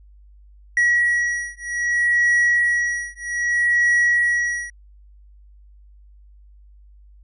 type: beating tone pair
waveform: triangle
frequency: 1919 / 1919.63 Hz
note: A#6 / B6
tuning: +50 / -50 cents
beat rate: 0.63 Hz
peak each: -18 dBFS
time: 0.77-4.7 s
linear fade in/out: 2 ms
effects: added 50 Hz sine -45 dBFS peak until 7.23 s + resampled to 24000 Hz